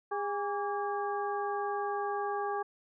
harmonic tone with a mistuned harmonic, 407.1 Hz, G#4, 35 cents flat, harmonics 1 / 2 / 3 / 4, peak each -35 / -34 / -38 / -43 dBFS, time 0.11-2.63 s, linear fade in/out 10 ms, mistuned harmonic 3, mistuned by -96 cents, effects none

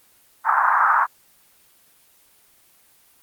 pink band-pass noise, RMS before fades -17 dBFS, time 0.44-1.07 s, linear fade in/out 50 ms, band 880 to 1500 Hz, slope 48 dB/octave, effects white hiss -56 dBFS RMS until 3.22 s + Opus 24 kbps

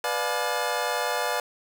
25% pulse chord, B diminished seventh, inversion none, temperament just, 493.9 / 592.7 / 711.2 / 853.4 Hz, B4 / D5 / F5 / Ab5, 0 / +16 / +31 / +47 cents, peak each -27 dBFS, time 0.04-1.4 s, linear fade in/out 2 ms, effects none

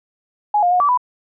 sine tone with pitch steps, 835 / 708 / 722 / 1154 / 992 Hz, G#5 / F5 / F#5 / D6 / B5, +9 / +23 / -43 / -31 / +7 cents, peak -12 dBFS, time 0.54-0.975 s, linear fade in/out 5 ms, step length 87 ms, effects none

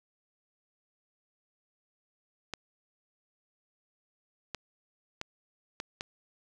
clicks, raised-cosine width 0.2 ms, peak -18 dBFS, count 5, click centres 2.537 / 4.547 / 5.214 / 5.801 / 6.009 s, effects none

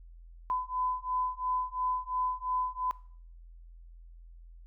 sine beating tone pair, 1007 / 1009.9 Hz, B5 / B5, +33 / +38 cents, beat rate 2.9 Hz, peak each -33 / -33 dBFS, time 0.5-2.91 s, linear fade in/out 0 ms, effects noise-tail reverb RT60 0.5 s tail -19 dB re dry + added 42 Hz sine -48 dBFS peak until 4.66 s

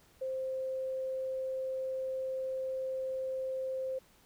sine tone, 524 Hz, C5, 2 cents sharp, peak -33 dBFS, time 0.21-3.99 s, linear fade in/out 10 ms, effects pink hiss -64 dBFS RMS until 4.25 s

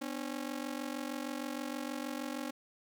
sawtooth ring-modulated tone, 273.5 Hz, C#4, 23 cents flat, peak -30 dBFS, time 0.01-2.51 s, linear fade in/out 10 ms, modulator 23.2 Hz, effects 12-bit

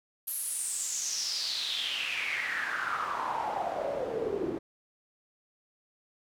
pink noise with band-pass filter sweep, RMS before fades -33 dBFS, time 0.27-4.59 s, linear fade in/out 10 ms, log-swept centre 12000 to 330 Hz, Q 6.2, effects none

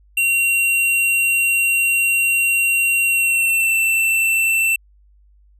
square tone with pitch glide, 2749 to 2682 Hz, F7 to E7, -28 to +29 cents, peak -15 dBFS, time 0.17-4.76 s, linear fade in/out 5 ms, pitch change -43 cents, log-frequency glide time 3.05-3.74 s, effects added 50 Hz sine -49 dBFS peak until 5.59 s

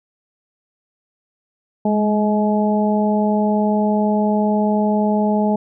harmonic tone with a mistuned harmonic, 211.7 Hz, G#3, 33 cents sharp, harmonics 1 / 2 / 3 / 4, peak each -16 / -23 / -22 / -23 dBFS, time 1.85-5.56 s, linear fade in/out 5 ms, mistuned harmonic 1, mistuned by -23 cents, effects none

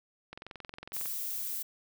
click train, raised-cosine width 0.3 ms, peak -27 dBFS, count 17, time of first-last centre 0.33-1.057 s, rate 22 Hz
violet noise, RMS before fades -36 dBFS, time 0.93-1.63 s, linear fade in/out 10 ms
effects none

